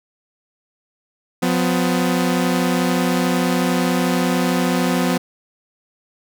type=tone pair together; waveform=sawtooth; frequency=178.3 / 251.9 Hz; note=F3 / B3; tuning=+36 / +34 cents; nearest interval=tritone; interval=598 cents; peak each=-15 dBFS; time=1.42-5.18 s; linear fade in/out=10 ms; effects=none